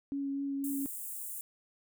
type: tone with vibrato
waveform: sine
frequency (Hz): 277.8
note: C#4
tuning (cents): +4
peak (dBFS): -32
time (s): 0.12-0.86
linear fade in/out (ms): 0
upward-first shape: triangle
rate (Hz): 4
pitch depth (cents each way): 14
type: high-pass noise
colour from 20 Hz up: white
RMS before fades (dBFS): -41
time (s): 0.64-1.41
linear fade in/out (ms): 0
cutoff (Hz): 7700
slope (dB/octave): 48
effects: none